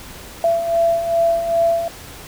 sine beating tone pair, 670 / 672.5 Hz, E5 / E5, +28 / +34 cents, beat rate 2.5 Hz, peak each -22 / -15 dBFS, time 0.44-1.88 s, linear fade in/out 2 ms, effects pink hiss -37 dBFS RMS until 2.27 s

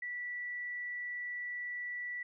sine tone, 1958 Hz, B6, 15 cents flat, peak -37 dBFS, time 0.02-2.23 s, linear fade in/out 5 ms, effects none

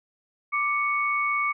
sine tone pair together, 1174.7 / 2221 Hz, D6 / C#7, 0 / +3 cents, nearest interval major seventh, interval 1103 cents, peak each -25 dBFS, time 0.52-1.53 s, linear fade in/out 20 ms, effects none

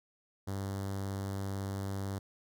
sawtooth tone with notch filter, 98 Hz, G2, in tune, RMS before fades -37 dBFS, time 0.47-2.19 s, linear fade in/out 10 ms, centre 2500 Hz, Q 1.1, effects none

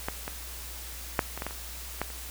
clicks, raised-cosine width 0.5 ms, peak -14 / -19 / -7 / -21 / -18 / -17 / -26 / -13 / -27 dBFS, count 9, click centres 0.085 / 0.279 / 1.192 / 1.376 / 1.421 / 1.466 / 1.509 / 2.016 / 2.103 s, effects added 60 Hz sine -42 dBFS peak until 2.3 s + white hiss -42 dBFS RMS until 2.3 s

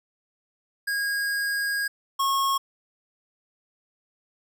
square tone pair in turn, 1635 / 1091.2 Hz, G#6 / C#6, -28 / -28 cents, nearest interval perfect fifth, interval 700 cents, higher first, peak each -25 / -22 dBFS, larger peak second, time 0.87-1.88 / 2.19-2.58 s, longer first, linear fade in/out 10 ms, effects none

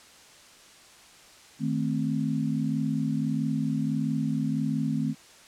sine chord, A diminished, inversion second, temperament equal, 155.56 / 220 / 261.6 Hz, Eb3 / A3 / C4, 0 / 0 / 0 cents, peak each -29 dBFS, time 1.59-5.15 s, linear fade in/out 50 ms, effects white hiss -52 dBFS RMS until 5.47 s + low-pass 8000 Hz 12 dB/octave

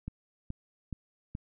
click train, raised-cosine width 5 ms, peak -24 dBFS, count 4, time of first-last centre 0.08-1.351 s, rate 2.36 Hz, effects none

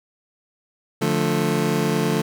25% pulse chord, D minor, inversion none, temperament just, 146.83 / 176.2 / 220.2 Hz, D3 / F3 / A3, 0 / +16 / +2 cents, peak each -20 dBFS, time 1.01-2.22 s, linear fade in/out 10 ms, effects none

